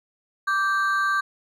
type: ring-modulated tone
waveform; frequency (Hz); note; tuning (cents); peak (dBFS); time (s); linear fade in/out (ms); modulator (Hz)
triangle; 1369; F6; -35; -15; 0.47-1.21; 10; 201
effects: none